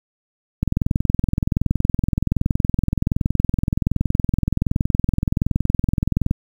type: click train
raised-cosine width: 5 ms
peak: -5 dBFS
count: 122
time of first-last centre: 0.63-6.311 s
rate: 21.3 Hz
effects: 7-bit